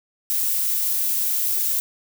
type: noise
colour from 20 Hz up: violet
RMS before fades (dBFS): -22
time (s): 0.3-1.8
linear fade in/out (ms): 0
effects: none